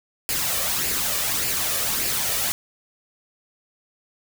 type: noise with flanger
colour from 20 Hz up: white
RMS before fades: -24 dBFS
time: 0.29-2.52 s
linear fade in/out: 0 ms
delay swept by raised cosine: 0.41 to 1.71 ms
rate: 1.7 Hz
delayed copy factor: +0.5
effects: none